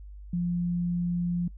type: tone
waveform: sine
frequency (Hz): 174.61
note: F3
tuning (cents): 0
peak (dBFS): -25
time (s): 0.33-1.48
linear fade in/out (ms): 5
effects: noise-tail reverb RT60 0.1 s tail -26 dB re dry + added 50 Hz sine -41 dBFS peak until 1.57 s